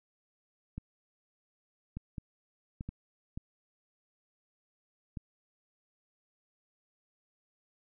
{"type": "clicks", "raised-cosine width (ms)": 5, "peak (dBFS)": -26, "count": 7, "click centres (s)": [0.78, 1.97, 2.182, 2.809, 2.89, 3.375, 5.172], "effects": []}